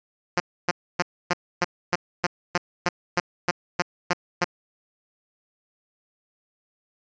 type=tone bursts; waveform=5% pulse; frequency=176.8 Hz; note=F3; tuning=22 cents sharp; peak=-8 dBFS; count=14; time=0.37-4.444 s; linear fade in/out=5 ms; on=31 ms; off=280 ms; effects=resampled to 16000 Hz